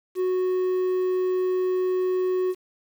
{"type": "tone with quantisation", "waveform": "triangle", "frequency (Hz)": 368.5, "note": "F#4", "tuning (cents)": -7, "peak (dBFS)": -19, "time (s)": [0.15, 2.55], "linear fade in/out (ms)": 50, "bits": 8, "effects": []}